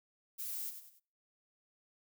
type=noise with echo; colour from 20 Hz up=violet; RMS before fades=-41 dBFS; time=0.38-0.71 s; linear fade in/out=20 ms; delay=97 ms; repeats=3; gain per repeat=-8 dB; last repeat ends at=1.001 s; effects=noise-tail reverb RT60 0.5 s tail -26 dB re dry

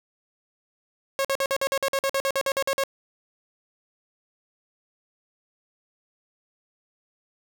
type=tone bursts; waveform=sawtooth; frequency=545 Hz; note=C#5; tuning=29 cents flat; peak=-18 dBFS; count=16; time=1.19-2.837 s; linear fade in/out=0 ms; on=57 ms; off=49 ms; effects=none

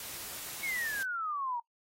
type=noise; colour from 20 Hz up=white; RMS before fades=-42 dBFS; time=0-1.03 s; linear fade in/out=2 ms
type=exponential sweep; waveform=sine; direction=down; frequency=2222 to 932.3 Hz; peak=-32 dBFS; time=0.63-1.6 s; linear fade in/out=5 ms
effects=noise-tail reverb RT60 0.1 s tail -21 dB re dry + AAC 48 kbps

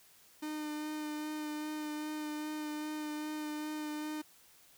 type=tone with vibrato; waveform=45% pulse; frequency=303.6 Hz; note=D#4; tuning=42 cents flat; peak=-37 dBFS; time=0.42-4.22 s; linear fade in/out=10 ms; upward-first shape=sine; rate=2.5 Hz; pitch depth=15 cents each way; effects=white hiss -62 dBFS RMS until 4.77 s

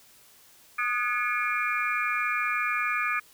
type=tone cluster; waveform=sine; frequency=1234 / 1469 / 1700 / 2182 / 2392 Hz; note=D#6 / F#6 / G#6 / C#7 / D7; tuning=-15 / -13 / +40 / -28 / +31 cents; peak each=-29 / -35 / -32 / -33 / -30 dBFS; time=0.78-3.2 s; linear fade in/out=10 ms; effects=white hiss -56 dBFS RMS until 3.33 s

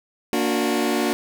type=chord; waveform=sawtooth; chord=Bb augmented; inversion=none; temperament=just; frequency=233.1 / 291.4 / 364.2 Hz; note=Bb3 / D4 / F#4; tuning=0 / -13 / -27 cents; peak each=-20 dBFS; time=0.33-1.13 s; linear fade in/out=0 ms; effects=none

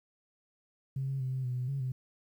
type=tone with pitch steps; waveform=sine; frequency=134.5 / 135.7 / 129.7 / 131 / 124.9 / 125.6 / 138 / 128.9 Hz; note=C3 / C#3 / C3 / C3 / B2 / B2 / C#3 / C3; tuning=+48 / -36 / -15 / +2 / +20 / +30 / -7 / -26 cents; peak=-30 dBFS; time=0.96-1.92 s; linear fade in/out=5 ms; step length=120 ms; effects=tanh soft clip ceiling -26 dBFS + 11-bit

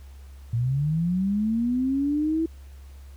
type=linear sweep; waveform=sine; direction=up; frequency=112.5 to 329.6 Hz; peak=-21 dBFS; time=0.53-2.46 s; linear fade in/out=5 ms; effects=added 68 Hz sine -41 dBFS peak until 3.16 s + pink hiss -58 dBFS RMS until 3.16 s

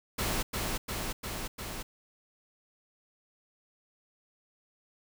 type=noise with echo; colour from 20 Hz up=pink; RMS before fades=-31 dBFS; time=0.18-0.43 s; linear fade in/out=10 ms; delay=350 ms; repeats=4; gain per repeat=-2 dB; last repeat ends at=1.83 s; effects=none

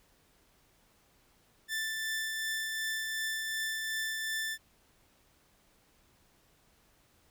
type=tone with tremolo; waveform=sawtooth; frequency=1767 Hz; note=A6; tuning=7 cents sharp; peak=-28 dBFS; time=1.68-4.58 s; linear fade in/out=50 ms; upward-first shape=triangle; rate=2.7 Hz; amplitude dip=30%; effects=pink hiss -67 dBFS RMS until 7.3 s

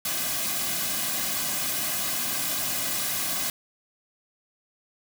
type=noise with comb filter; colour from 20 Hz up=white; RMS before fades=-28 dBFS; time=0.05-3.5 s; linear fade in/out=2 ms; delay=2.2 ms; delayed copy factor=-0.8; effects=none

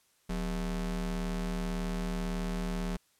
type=ring-modulated tone; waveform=square; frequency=110 Hz; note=A2; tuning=in tune; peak=-29 dBFS; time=0.29-2.97 s; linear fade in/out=10 ms; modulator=70.9 Hz; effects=white hiss -69 dBFS RMS until 3.19 s + low-pass 12000 Hz 12 dB/octave

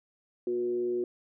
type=tone with frequency modulation; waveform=sine; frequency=362.4 Hz; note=F#4; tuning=36 cents flat; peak=-27 dBFS; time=0.47-1.04 s; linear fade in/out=2 ms; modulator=123 Hz; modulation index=0.39; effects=none

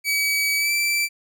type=tone with pitch glide; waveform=sawtooth; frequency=2279 to 2334 Hz; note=C#7 to D7; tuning=+47 to -11 cents; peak=-16 dBFS; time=0.04-1.09 s; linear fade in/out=50 ms; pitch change=+42 cents; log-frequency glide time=0.57-0.72 s; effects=none

